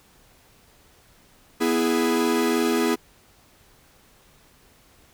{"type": "chord", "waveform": "45% pulse", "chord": "E major", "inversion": "second", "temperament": "equal", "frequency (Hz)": [246.9, 329.6, 415.3], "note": ["B3", "E4", "G#4"], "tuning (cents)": [0, 0, 0], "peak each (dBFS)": -24, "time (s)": [1.6, 2.96], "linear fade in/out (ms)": 20, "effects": ["pink hiss -56 dBFS RMS until 5.13 s"]}